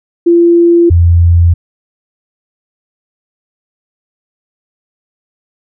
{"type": "tone pair in turn", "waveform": "sine", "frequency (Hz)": [342.1, 85.53], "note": ["F4", "F2"], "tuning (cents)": [-36, -36], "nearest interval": "2 octaves", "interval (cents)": 2400, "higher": "first", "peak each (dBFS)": -3, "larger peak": "neither", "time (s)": [[0.26, 0.9], [0.9, 1.54]], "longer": "neither", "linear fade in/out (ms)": 10, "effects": []}